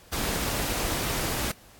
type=noise with amplitude modulation; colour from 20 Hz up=pink; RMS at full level=-26 dBFS; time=0.12-1.52 s; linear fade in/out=10 ms; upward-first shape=sine; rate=261 Hz; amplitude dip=55%; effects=pink hiss -53 dBFS RMS until 1.79 s + AAC 64 kbps